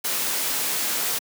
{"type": "noise", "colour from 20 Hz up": "white", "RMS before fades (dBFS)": -25, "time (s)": [0.04, 1.19], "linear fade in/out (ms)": 10, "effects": ["high-pass 200 Hz 12 dB/octave"]}